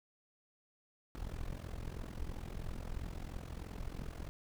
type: noise with amplitude modulation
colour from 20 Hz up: brown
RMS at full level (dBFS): -39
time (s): 1.15-4.29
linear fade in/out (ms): 0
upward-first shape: sine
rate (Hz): 43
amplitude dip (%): 85
effects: none

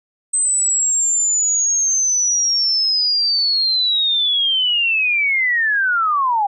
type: linear sweep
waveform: sine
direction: down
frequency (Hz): 8230 to 784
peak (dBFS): -14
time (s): 0.33-6.47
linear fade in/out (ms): 10
effects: none

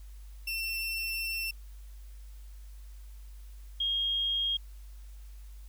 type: tone pair in turn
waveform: 30% pulse / sine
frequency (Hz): 2697 / 3250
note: E7 / G#7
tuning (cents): +39 / -38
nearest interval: minor third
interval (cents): 323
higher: second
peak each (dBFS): -29 / -27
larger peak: second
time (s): 0.47-1.51 / 3.8-4.57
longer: first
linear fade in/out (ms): 5
effects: added 50 Hz sine -44 dBFS peak until 5.68 s + white hiss -63 dBFS RMS until 5.68 s

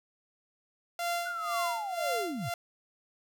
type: tone with tremolo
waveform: sawtooth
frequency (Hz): 691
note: F5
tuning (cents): -19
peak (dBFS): -25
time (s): 0.99-2.54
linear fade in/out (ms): 2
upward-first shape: sine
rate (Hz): 2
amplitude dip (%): 85
type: linear sweep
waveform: sine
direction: down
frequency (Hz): 1480 to 90.8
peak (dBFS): -33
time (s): 1.25-2.5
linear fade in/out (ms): 20
effects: none

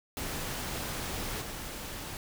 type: noise with level steps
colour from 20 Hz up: pink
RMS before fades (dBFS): -36 / -40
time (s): 0.17-2.17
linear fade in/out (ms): 0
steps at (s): 1.41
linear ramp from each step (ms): 10
effects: none

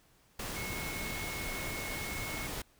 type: tone in noise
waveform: sine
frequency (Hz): 2183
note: C#7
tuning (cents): -27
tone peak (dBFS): -41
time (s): 0.56-2.47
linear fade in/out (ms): 5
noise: pink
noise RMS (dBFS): -39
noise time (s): 0.39-2.62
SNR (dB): -5
effects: pink hiss -66 dBFS RMS until 2.79 s

